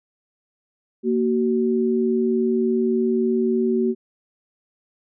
sine tone pair together, 233.1 / 376.5 Hz, A#3 / F#4, 0 / +30 cents, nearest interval minor sixth, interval 830 cents, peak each -20 dBFS, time 1.03-3.95 s, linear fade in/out 50 ms, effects none

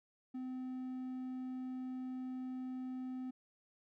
triangle tone, 256.3 Hz, C4, 36 cents flat, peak -38 dBFS, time 0.34-3.31 s, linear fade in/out 10 ms, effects none

